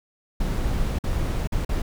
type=noise with dropouts; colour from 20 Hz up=brown; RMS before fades=-24 dBFS; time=0.4-1.82 s; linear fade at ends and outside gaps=5 ms; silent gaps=0.988-1.038 / 1.474-1.521 / 1.65-1.691 s; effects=none